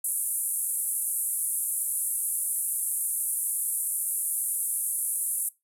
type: band-pass noise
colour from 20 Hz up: pink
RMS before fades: -29 dBFS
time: 0.04-5.49 s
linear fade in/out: 5 ms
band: 9200 to 12000 Hz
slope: 48 dB/octave
effects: noise-tail reverb RT60 0.2 s tail -20 dB re dry